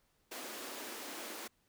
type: high-pass noise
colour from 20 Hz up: pink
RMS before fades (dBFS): -45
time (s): 0.31-1.48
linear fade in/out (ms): 10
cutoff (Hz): 240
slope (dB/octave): 48
effects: pink hiss -75 dBFS RMS until 1.68 s